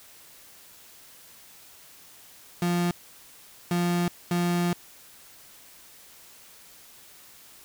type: tone bursts at uneven times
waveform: 35% pulse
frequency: 174.61 Hz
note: F3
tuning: in tune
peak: -21 dBFS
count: 3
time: 2.62-2.91 / 3.71-4.08 / 4.31-4.73 s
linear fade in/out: 2 ms
effects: white hiss -51 dBFS RMS until 7.64 s